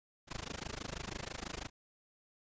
pink noise with amplitude modulation, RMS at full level -39 dBFS, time 0.27-1.7 s, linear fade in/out 50 ms, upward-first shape sine, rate 26.1 Hz, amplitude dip 100%, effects resampled to 16000 Hz

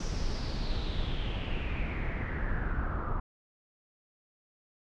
brown noise with low-pass filter sweep, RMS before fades -32 dBFS, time 0-3.2 s, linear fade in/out 5 ms, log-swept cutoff 6000 to 1200 Hz, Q 5.3, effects none

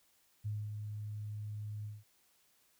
sine tone with ADSR envelope, 105.4 Hz, G#2, 26 cents sharp, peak -34 dBFS, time 0.44-2.04 s, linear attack 22 ms, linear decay 230 ms, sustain -5 dB, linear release 190 ms, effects white hiss -71 dBFS RMS until 2.79 s

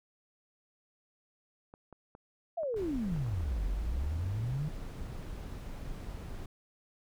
clicks, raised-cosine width 1 ms, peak -36 dBFS, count 10, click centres 1.739 / 1.927 / 2.151 / 2.633 / 2.743 / 2.821 / 3.163 / 3.264 / 3.407 / 3.565 s
sine exponential two-way sweep, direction down then up, 705 to 43.65 to 158.9 Hz, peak -31 dBFS, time 2.57-4.69 s, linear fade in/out 10 ms, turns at 3.66 s
brown noise, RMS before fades -41 dBFS, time 2.76-6.46 s, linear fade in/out 5 ms
effects none

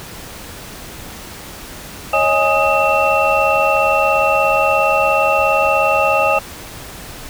sine tone cluster, 553 / 630 / 827 / 1249 / 2695 Hz, C#5 / D#5 / G#5 / D#6 / E7, -4 / +21 / -8 / +6 / +38 cents, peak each -18 dBFS, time 2.13-6.39 s, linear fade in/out 5 ms, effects pink hiss -33 dBFS RMS until 7.29 s

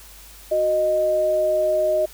sine tone pair together, 368.5 / 619 Hz, F#4 / D#5, -7 / -9 cents, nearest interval major sixth, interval 898 cents, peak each -27 / -17 dBFS, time 0.51-2.06 s, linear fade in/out 10 ms, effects added 50 Hz sine -46 dBFS peak until 2.13 s + white hiss -45 dBFS RMS until 2.13 s

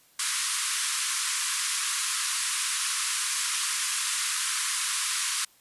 white band-pass noise, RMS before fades -29 dBFS, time 0.19-5.45 s, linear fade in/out 5 ms, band 1000 to 11000 Hz, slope 96 dB/octave, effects white hiss -60 dBFS RMS until 5.6 s + resampled to 32000 Hz

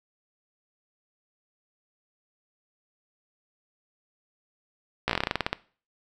slowing click train, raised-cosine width 0.3 ms, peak -8 dBFS, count 14, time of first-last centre 5.08-5.53 s, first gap 15 ms, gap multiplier 1.13, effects noise-tail reverb RT60 0.4 s tail -20 dB re dry

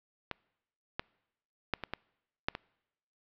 clicks, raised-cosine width 0.3 ms, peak -18 / -16 / -12 / -20 / -17 / -12 / -21 dBFS, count 7, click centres 0.313 / 0.995 / 1.737 / 1.837 / 1.936 / 2.485 / 2.551 s, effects noise-tail reverb RT60 0.9 s tail -26 dB re dry + low-pass 4000 Hz 12 dB/octave

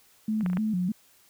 sine tone with vibrato, 197.6 Hz, G3, 14 cents sharp, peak -24 dBFS, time 0.28-0.92 s, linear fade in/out 5 ms, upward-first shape square, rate 3.3 Hz, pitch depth 160 cents each way
clicks, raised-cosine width 0.5 ms, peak -29 / -20 / -29 / -26 / -19 dBFS, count 5, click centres 0.409 / 0.462 / 0.5 / 0.532 / 0.571 s
effects white hiss -60 dBFS RMS until 1.29 s

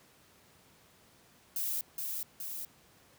violet noise with echo, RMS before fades -34 dBFS, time 1.56-1.81 s, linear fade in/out 2 ms, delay 420 ms, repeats 2, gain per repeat -3 dB, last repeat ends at 2.65 s, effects pink hiss -62 dBFS RMS until 3.18 s + high-pass 80 Hz 12 dB/octave

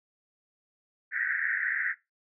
white band-pass noise, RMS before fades -30 dBFS, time 1.11-1.95 s, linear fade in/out 50 ms, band 1500 to 2000 Hz, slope 96 dB/octave, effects noise-tail reverb RT60 0.2 s tail -17 dB re dry

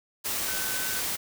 sine tone in noise, 1518 Hz, F#6, 44 cents sharp, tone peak -36 dBFS, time 0.47-1.01 s, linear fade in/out 20 ms, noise white, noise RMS -30 dBFS, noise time 0.24-1.17 s, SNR -9 dB, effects none

